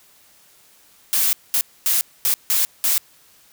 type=noise bursts at uneven times; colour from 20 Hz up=blue; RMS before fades=-18 dBFS; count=6; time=1.13-1.33 / 1.54-1.61 / 1.86-2.01 / 2.25-2.34 / 2.5-2.65 / 2.84-2.98 s; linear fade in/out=0 ms; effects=white hiss -53 dBFS RMS until 3.52 s